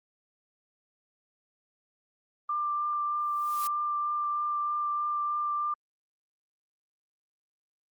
sine tone with vibrato, 1187 Hz, D6, 18 cents sharp, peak -27 dBFS, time 2.49-5.74 s, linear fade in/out 5 ms, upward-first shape triangle, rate 3.2 Hz, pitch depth 11 cents each way
blue noise with exponential growth, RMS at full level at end -35 dBFS, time 3.16-3.67 s, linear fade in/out 0 ms, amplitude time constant 110 ms
effects Opus 24 kbps

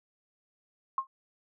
sine tone with exponential decay, 1068 Hz, C6, 35 cents sharp, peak -22 dBFS, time 0.98-1.07 s, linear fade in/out 2 ms, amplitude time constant 19 ms, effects none

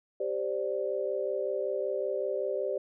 sine chord, G suspended fourth, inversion none, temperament just, 392 / 522.7 / 588 Hz, G4 / C5 / D5, 0 / -2 / +2 cents, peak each -33 dBFS, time 0.2-2.78 s, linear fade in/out 5 ms, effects none

